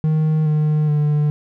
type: tone with pitch steps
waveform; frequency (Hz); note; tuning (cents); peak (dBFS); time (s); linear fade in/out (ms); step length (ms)
triangle; 155.9 / 152.34 / 148.86; D#3 / D#3 / D3; +4 / -36 / +24; -12; 0.04-1.3; 0; 420
effects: none